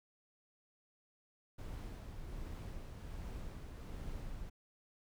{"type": "noise with tremolo", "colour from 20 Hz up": "brown", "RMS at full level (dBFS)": -44, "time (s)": [1.58, 4.5], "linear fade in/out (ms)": 10, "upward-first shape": "sine", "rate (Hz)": 1.3, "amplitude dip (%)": 30, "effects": []}